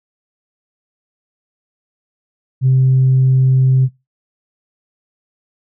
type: tone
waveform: sine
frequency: 130.9 Hz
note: C3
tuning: 1 cent sharp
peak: -7 dBFS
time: 2.61-3.89 s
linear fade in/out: 50 ms
effects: noise-tail reverb RT60 0.2 s tail -18 dB re dry + tanh soft clip ceiling -5 dBFS